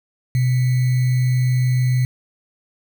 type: tone with sample-and-hold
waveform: sine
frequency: 126.5 Hz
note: B2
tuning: 42 cents sharp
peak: -14 dBFS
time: 0.35-2.05 s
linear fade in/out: 0 ms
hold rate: 2100 Hz
effects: none